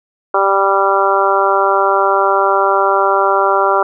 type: harmonic tone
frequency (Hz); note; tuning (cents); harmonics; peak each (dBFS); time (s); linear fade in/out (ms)
196; G3; 0; 2 / 3 / 4 / 5 / 6 / 7; -17 / -17 / -17 / -17 / -17 / -17; 0.34-3.83; 5
effects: none